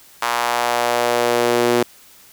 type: tone with high-pass filter sweep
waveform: sawtooth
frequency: 120 Hz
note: B2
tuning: 49 cents flat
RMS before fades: -18 dBFS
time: 0.22-1.83 s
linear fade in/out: 5 ms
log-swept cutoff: 1000 to 340 Hz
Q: 2
effects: white hiss -47 dBFS RMS until 2.32 s